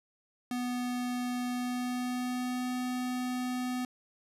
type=tone with pitch glide; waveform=square; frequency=246.9 to 250.6 Hz; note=B3 to B3; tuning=0 to +25 cents; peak=-32 dBFS; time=0.51-3.85 s; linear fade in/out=2 ms; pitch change=+25 cents; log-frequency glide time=1.51-2.72 s; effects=resampled to 32000 Hz